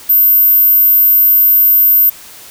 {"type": "tone", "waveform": "sine", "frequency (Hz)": 13600, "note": "G#9", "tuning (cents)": 40, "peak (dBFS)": -5, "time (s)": [0.09, 2.1], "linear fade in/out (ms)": 10, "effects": ["white hiss -35 dBFS RMS until 2.5 s"]}